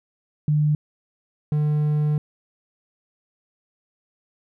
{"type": "tone pair in turn", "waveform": ["sine", "triangle"], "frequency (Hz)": [150, 150], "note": ["D3", "D3"], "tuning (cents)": [37, 37], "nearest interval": "unison", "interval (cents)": 0, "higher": "neither", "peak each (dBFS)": -16, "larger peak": "neither", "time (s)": [[0.48, 0.75], [1.52, 2.18]], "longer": "second", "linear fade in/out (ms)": 2, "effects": []}